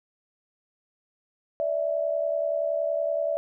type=tone pair together; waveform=sine; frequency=583 / 653.6 Hz; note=D5 / E5; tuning=-13 / -15 cents; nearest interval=major second; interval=198 cents; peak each=-26 / -27 dBFS; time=1.6-3.37 s; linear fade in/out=0 ms; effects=none